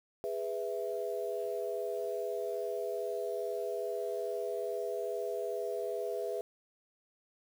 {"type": "chord", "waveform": "sine", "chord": "E major", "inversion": "first", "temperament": "just", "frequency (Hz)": [412, 494.4, 659.3], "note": ["G#4", "B4", "E5"], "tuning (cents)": [-14, 2, 0], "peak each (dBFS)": [-37, -38, -38], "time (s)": [0.24, 6.41], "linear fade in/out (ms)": 0, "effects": ["9-bit"]}